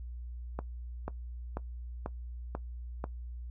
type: click train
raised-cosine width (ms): 1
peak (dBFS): -21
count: 6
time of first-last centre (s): 0.59-3.041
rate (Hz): 2.04
effects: noise-tail reverb RT60 0.1 s tail -18 dB re dry + added 60 Hz sine -39 dBFS peak until 3.5 s